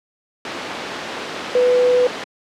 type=tone in noise; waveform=sine; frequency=496.5 Hz; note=B4; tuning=9 cents sharp; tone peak=-11 dBFS; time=1.55-2.07 s; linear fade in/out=2 ms; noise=pink; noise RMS=-25 dBFS; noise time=0.45-2.24 s; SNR=+11 dB; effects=high-pass 300 Hz 12 dB/octave + low-pass 4000 Hz 12 dB/octave